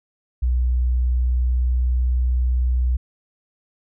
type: tone with pitch glide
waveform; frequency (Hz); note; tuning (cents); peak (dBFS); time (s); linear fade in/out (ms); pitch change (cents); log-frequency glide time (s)
sine; 61.74 to 62.1; B1 to B1; 0 to +10; -16; 0.42-2.97; 10; +10; 1.04-2.1
effects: none